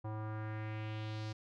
square tone with low-pass filter sweep, 108.3 Hz, A2, 27 cents flat, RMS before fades -41 dBFS, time 0.04-1.33 s, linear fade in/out 10 ms, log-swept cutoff 940 to 5100 Hz, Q 2.1, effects none

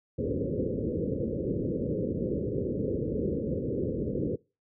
white low-pass noise, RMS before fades -30 dBFS, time 0.18-4.36 s, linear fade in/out 10 ms, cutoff 530 Hz, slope 96 dB/octave, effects noise-tail reverb RT60 0.3 s tail -24 dB re dry + high-pass 60 Hz 12 dB/octave

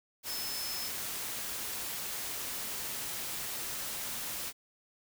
sine tone in noise, 5220 Hz, E8, 18 cents flat, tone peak -39 dBFS, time 0.26-0.91 s, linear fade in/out 50 ms, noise white, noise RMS -38 dBFS, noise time 0.23-4.53 s, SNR -4 dB, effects none

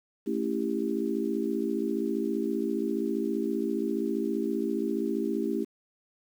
sine chord, A dominant seventh, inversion none, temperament just, 220 / 275 / 330 / 396 Hz, A3 / C#4 / E4 / G4, 0 / -14 / +2 / +18 cents, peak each -32 dBFS, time 0.26-5.65 s, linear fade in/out 20 ms, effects 9-bit

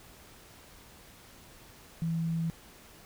sine tone, 164.81 Hz, E3, in tune, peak -28 dBFS, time 2.02-2.5 s, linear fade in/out 0 ms, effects pink hiss -54 dBFS RMS until 3.05 s

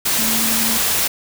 sine tone in noise, 224.6 Hz, A3, 36 cents sharp, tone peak -24 dBFS, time 0.18-0.78 s, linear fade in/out 10 ms, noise white, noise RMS -18 dBFS, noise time 0.05-1.08 s, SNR -9 dB, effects none

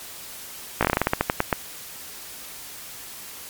slowing click train, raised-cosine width 0.5 ms, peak -3 dBFS, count 14, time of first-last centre 0.81-1.528 s, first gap 17 ms, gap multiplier 1.18, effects white hiss -39 dBFS RMS until 3.49 s + MP3 96 kbps

